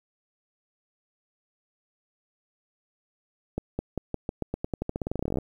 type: accelerating click train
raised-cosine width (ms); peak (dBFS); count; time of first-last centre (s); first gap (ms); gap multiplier
2; -15; 26; 3.58-5.385; 210; 0.89
effects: 9-bit